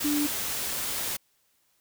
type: tone in noise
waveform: sine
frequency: 293.7 Hz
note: D4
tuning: in tune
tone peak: -24 dBFS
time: 0.04-0.27 s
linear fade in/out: 10 ms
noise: white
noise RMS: -31 dBFS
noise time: 0-1.17 s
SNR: +4 dB
effects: white hiss -69 dBFS RMS until 1.8 s